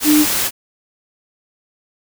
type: tone in noise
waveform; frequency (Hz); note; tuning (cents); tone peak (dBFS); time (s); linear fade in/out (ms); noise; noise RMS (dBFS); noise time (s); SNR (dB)
sine; 301.3; D4; +44; -9; 0.04-0.26; 50; white; -18; 0-0.51; +6
effects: none